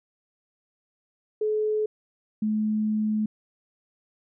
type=tone pair in turn; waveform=sine; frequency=428.2 / 214.6 Hz; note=A4 / A3; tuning=-47 / -43 cents; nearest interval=octave; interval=1196 cents; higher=first; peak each=-22 dBFS; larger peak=neither; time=1.41-1.86 / 2.42-3.26 s; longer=second; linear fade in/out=5 ms; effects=none